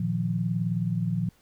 sine chord, Bb suspended fourth, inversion none, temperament just, 116.54 / 155.39 / 174.81 Hz, Bb2 / Eb3 / F3, 0 / -2 / +2 cents, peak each -29 / -31 / -27 dBFS, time 0-1.29 s, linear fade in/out 5 ms, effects pink hiss -63 dBFS RMS until 1.41 s

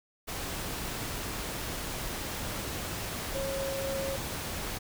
sine tone in noise, 544 Hz, C#5, 33 cents flat, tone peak -32 dBFS, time 3.34-4.17 s, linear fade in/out 20 ms, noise pink, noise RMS -36 dBFS, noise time 0.27-4.79 s, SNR +1 dB, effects none

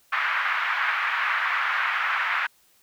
white band-pass noise, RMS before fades -25 dBFS, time 0.12-2.47 s, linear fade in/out 10 ms, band 1100 to 2000 Hz, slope 24 dB/octave, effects white hiss -61 dBFS RMS until 2.82 s

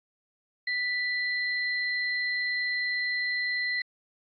sine tone pair together, 1975.5 / 4130 Hz, B6 / C8, 0 / -23 cents, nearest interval octave + minor second, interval 1277 cents, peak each -27 / -35 dBFS, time 0.67-3.82 s, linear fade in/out 5 ms, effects AAC 32 kbps

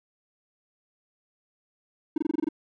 triangle tone bursts, 309.8 Hz, D#4, 7 cents flat, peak -19 dBFS, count 8, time 2.16-2.488 s, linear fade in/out 5 ms, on 20 ms, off 24 ms, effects tanh soft clip ceiling -15 dBFS

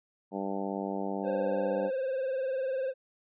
harmonic tone, 98 Hz, G2, in tune, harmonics 2 / 3 / 4 / 5 / 6 / 7 / 8 / 9, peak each -36 / -38 / -39 / -40 / -41 / -41 / -42 / -43 dBFS, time 0.31-1.91 s, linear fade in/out 50 ms
triangle tone with vibrato, 526 Hz, C5, 9 cents sharp, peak -27 dBFS, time 1.23-2.94 s, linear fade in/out 50 ms, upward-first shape triangle, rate 20 Hz, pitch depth 74 cents each way
effects resampled to 8000 Hz

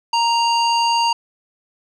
square tone with low-pass filter, 932.3 Hz, A#5, in tune, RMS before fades -17 dBFS, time 0.13-1.13 s, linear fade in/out 5 ms, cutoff 5100 Hz, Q 1.9, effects none

